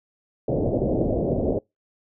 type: low-pass noise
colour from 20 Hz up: white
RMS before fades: -23 dBFS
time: 0.48-1.59 s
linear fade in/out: 5 ms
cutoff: 610 Hz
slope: 48 dB/octave
effects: noise-tail reverb RT60 0.2 s tail -26 dB re dry